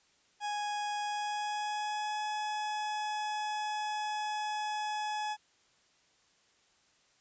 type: tone with pitch glide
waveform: 40% pulse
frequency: 830.6 to 847.1 Hz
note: G#5 to G#5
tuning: 0 to +34 cents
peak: -32 dBFS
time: 0.4-5.37 s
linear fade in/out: 50 ms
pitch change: +34 cents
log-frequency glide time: 1.02-2.23 s
effects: white hiss -68 dBFS RMS until 7.2 s + resampled to 16000 Hz